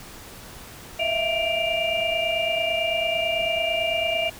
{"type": "tone cluster", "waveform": "sine", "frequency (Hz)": [646, 675, 2350, 2819], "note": ["E5", "E5", "D7", "F7"], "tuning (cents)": [-35, 41, 1, 16], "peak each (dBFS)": -27, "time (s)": [0.99, 4.3], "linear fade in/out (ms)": 10, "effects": ["pink hiss -42 dBFS RMS until 4.39 s"]}